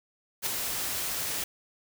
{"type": "noise with ADSR envelope", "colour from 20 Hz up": "white", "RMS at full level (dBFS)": -27, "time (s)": [0.42, 1.44], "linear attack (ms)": 43, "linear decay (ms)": 7, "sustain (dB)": -5, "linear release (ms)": 3, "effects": []}